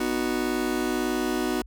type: chord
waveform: 40% pulse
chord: B major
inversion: none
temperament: just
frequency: 246.9 / 308.7 / 370.4 Hz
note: B3 / D#4 / F#4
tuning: 0 / -14 / +2 cents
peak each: -28 dBFS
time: 0-1.62 s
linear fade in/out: 5 ms
effects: added 50 Hz sine -43 dBFS peak until 1.66 s